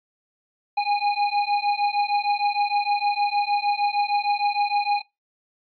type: beating tone pair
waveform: square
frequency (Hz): 817 / 823.5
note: G#5 / G#5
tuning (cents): -29 / -15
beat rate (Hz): 6.5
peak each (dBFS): -24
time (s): 0.77-5.02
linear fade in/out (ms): 10
effects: noise-tail reverb RT60 0.2 s tail -22 dB re dry + resampled to 11025 Hz